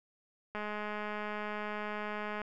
click train, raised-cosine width 0.5 ms, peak -24 dBFS, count 393, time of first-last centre 0.55-2.417 s, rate 210 Hz, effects none

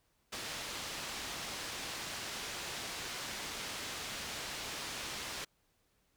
white low-pass noise, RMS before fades -42 dBFS, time 0.32-5.45 s, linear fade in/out 10 ms, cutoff 5300 Hz, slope 12 dB/octave, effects pink hiss -75 dBFS RMS until 6.16 s

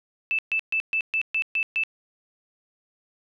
sine tone bursts, 2637 Hz, E7, in tune, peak -21 dBFS, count 8, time 0.31-1.836 s, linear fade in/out 0 ms, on 77 ms, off 130 ms, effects none

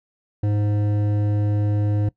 sine tone with hard clipping, 103.83 Hz, G#2, in tune, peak -20 dBFS, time 0.43-2.09 s, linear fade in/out 5 ms, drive 11 dB, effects noise-tail reverb RT60 0.1 s tail -20 dB re dry

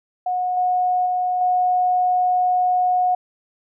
sine tone with level steps, 728 Hz, F#5, 28 cents flat, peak -19 / -16 / -18 / -15 dBFS, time 0.26-3.15 s, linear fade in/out 5 ms, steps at 0.57 / 1.06 / 1.41 s, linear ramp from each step 2 ms, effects none

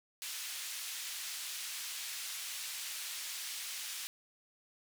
pink band-pass noise, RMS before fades -42 dBFS, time 0.22-4.07 s, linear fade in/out 0 ms, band 2700 to 15000 Hz, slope 12 dB/octave, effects none

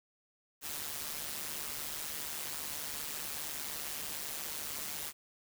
white noise with amplitude modulation, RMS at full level -37 dBFS, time 0.61-5.13 s, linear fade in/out 50 ms, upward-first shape sine, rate 149 Hz, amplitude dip 70%, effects none

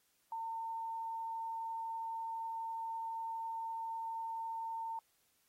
sine tone, 906 Hz, A#5, 50 cents flat, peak -38 dBFS, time 0.32-4.99 s, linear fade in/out 2 ms, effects white hiss -75 dBFS RMS until 5.48 s + AAC 48 kbps

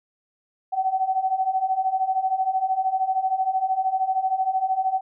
sine beating tone pair, 750 / 763 Hz, F#5 / G5, +23 / -47 cents, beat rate 13 Hz, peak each -25 / -22 dBFS, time 0.72-5.01 s, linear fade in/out 20 ms, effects none

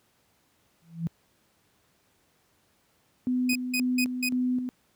sine tone with exponential growth, 166.2 Hz, E3, 15 cents sharp, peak -22 dBFS, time 0.82-1.07 s, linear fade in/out 0 ms, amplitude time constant 53 ms
sine tone with tremolo, 251.2 Hz, B3, 30 cents sharp, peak -23 dBFS, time 3.27-4.69 s, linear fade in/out 0 ms, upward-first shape square, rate 1.9 Hz, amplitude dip 50%
sawtooth tone bursts, 2500 Hz, D#7, 8 cents sharp, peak -22 dBFS, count 4, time 3.49-4.29 s, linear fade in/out 5 ms, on 65 ms, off 180 ms
effects pink hiss -67 dBFS RMS until 4.95 s + high-pass 80 Hz 12 dB/octave

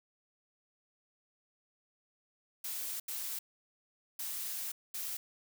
blue noise bursts at uneven times, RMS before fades -39 dBFS, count 4, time 2.64-3 / 3.08-3.39 / 4.19-4.72 / 4.94-5.17 s, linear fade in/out 5 ms, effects none

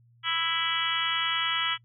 harmonic tone, 330 Hz, E4, 2 cents sharp, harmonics 3 / 4 / 5 / 6 / 7 / 8 / 9 / 10, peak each -38 / -31 / -37 / -33 / -35 / -42 / -31 / -31 dBFS, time 0.23-1.78 s, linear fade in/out 50 ms, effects noise-tail reverb RT60 0.1 s tail -26 dB re dry + added 118 Hz sine -57 dBFS peak until 1.84 s

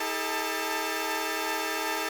10% pulse tone cluster, 318.7 / 404.3 / 442.2 / 887 Hz, D#4 / G#4 / A4 / A5, +42 / -46 / +9 / +14 cents, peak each -26 dBFS, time 0-2.09 s, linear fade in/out 5 ms, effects 8-bit

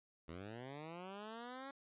10% pulse linear sweep, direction up, 77.78 to 278 Hz, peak -39 dBFS, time 0.28-1.71 s, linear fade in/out 5 ms, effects resampled to 8000 Hz

